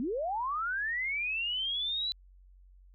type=linear sweep; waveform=sine; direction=up; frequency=220 to 4004 Hz; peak=-30 dBFS; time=0-2.12 s; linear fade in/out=0 ms; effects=added 46 Hz sine -54 dBFS peak until 2.94 s